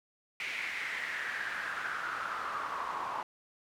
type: noise with band-pass filter sweep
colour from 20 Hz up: pink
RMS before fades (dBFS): -37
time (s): 0.4-3.23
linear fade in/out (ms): 2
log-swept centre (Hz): 2300 to 990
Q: 5
effects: none